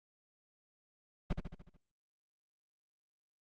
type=noise with echo; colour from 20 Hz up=brown; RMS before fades=-31 dBFS; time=1.3-1.33 s; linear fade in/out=5 ms; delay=73 ms; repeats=6; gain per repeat=-5 dB; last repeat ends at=1.768 s; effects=low-pass 4000 Hz 12 dB/octave + Opus 32 kbps